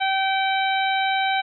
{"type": "harmonic tone", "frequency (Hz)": 772, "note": "G5", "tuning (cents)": -27, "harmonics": [1, 2, 3, 4, 5], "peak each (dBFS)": [-21, -27, -27, -31, -31], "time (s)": [0, 1.42], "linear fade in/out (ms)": 20, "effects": []}